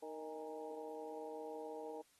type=harmonic tone with a mistuned harmonic; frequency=155.2 Hz; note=D#3; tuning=4 cents flat; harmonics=2 / 3 / 4 / 5 / 6; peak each=-53 / -47 / -52 / -52 / -57 dBFS; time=0.02-2.02 s; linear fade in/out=10 ms; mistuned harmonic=5; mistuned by=+87 cents; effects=white hiss -72 dBFS RMS until 2.19 s + AAC 32 kbps